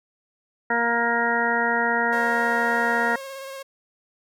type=harmonic tone; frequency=234.5 Hz; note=A#3; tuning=11 cents sharp; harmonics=1 / 2 / 3 / 4 / 6 / 7 / 8; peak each=-30 / -28 / -28 / -26 / -26 / -30 / -25 dBFS; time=0.7-3.16 s; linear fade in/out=5 ms
type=tone with vibrato; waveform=sawtooth; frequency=541 Hz; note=C#5; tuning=42 cents flat; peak=-30 dBFS; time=2.12-3.63 s; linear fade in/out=10 ms; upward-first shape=square; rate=17 Hz; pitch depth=19 cents each way
effects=none